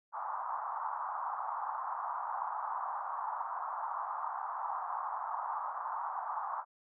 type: band-pass noise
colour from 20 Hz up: pink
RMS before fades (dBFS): -38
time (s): 0.12-6.65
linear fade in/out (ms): 50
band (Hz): 810 to 1200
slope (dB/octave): 48
effects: none